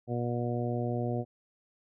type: harmonic tone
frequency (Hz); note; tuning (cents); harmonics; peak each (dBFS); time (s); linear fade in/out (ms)
120.4; B2; -44; 1 / 2 / 3 / 4 / 5 / 6; -32 / -35 / -37 / -38 / -39 / -40; 0.07-1.25; 50
effects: none